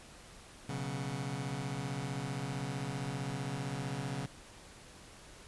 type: chord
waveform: sawtooth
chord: B suspended second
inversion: none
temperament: just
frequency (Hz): 123.47 / 138.9 / 185.21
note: B2 / C#3 / F#3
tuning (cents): 0 / +4 / +2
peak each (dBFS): -37 / -34 / -39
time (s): 0.69-4.26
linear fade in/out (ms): 5
effects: pink hiss -54 dBFS RMS until 5.47 s + resampled to 24000 Hz